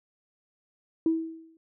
sine tone with exponential decay, 324.9 Hz, E4, 25 cents flat, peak -18 dBFS, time 1.06-1.57 s, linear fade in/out 2 ms, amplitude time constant 110 ms, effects tanh soft clip ceiling -14 dBFS

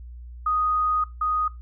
sine tone pair in turn, 1244.5 / 1244.5 Hz, D#6 / D#6, 0 / 0 cents, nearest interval unison, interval 0 cents, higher neither, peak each -20 / -21 dBFS, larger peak first, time 0.46-1.04 / 1.21-1.48 s, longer first, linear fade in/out 5 ms, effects noise-tail reverb RT60 0.2 s tail -17 dB re dry + added 60 Hz sine -37 dBFS peak until 1.61 s

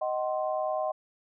sine tone cluster, 624 / 754 / 1050 Hz, D#5 / F#5 / C6, +5 / +32 / +6 cents, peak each -29 / -32 / -36 dBFS, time 0.01-0.92 s, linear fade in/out 10 ms, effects none

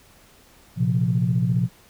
sine chord, Bb suspended second, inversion none, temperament equal with one note detuned, 116.54 / 131.27 / 174.61 Hz, Bb2 / C3 / F3, 0 / +6 / 0 cents, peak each -22 dBFS, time 0.76-1.69 s, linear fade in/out 50 ms, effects tanh soft clip ceiling -9 dBFS + pink hiss -53 dBFS RMS until 1.89 s

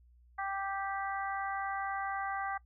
harmonic tone, 392 Hz, G4, in tune, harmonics 2 / 3 / 4 / 5, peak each -36 / -39 / -41 / -44 dBFS, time 0.38-2.58 s, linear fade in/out 10 ms, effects noise-tail reverb RT60 0.1 s tail -20 dB re dry + added 60 Hz sine -59 dBFS peak until 2.65 s

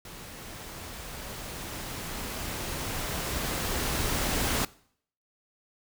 pink noise with level ramp, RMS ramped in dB -44 to -27 dBFS, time 0.05-4.65 s, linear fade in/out 2 ms, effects noise-tail reverb RT60 0.6 s tail -21 dB re dry

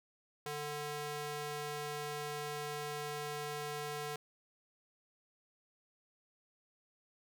square tone with high-pass filter, 148.1 Hz, D3, 15 cents sharp, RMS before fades -41 dBFS, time 0.46-4.16 s, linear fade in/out 2 ms, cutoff 380 Hz, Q 0.72, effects none

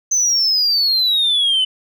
sine exponential sweep, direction down, 6230 to 3000 Hz, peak -11 dBFS, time 0.11-1.65 s, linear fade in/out 10 ms, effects tanh soft clip ceiling -11 dBFS

